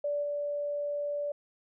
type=tone with level steps; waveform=sine; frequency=581 Hz; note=D5; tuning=19 cents flat; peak=-28 / -30 dBFS; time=0.04-1.32 s; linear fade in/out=5 ms; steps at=0.22 s; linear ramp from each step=20 ms; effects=none